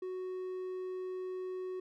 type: tone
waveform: triangle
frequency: 370 Hz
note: F#4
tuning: in tune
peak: -35 dBFS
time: 0.02-1.8 s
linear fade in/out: 5 ms
effects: none